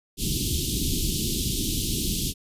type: band-stop noise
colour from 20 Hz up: pink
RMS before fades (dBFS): -26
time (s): 0.17-2.34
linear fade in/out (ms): 50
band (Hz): 370 to 3000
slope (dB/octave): 48
effects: resampled to 32000 Hz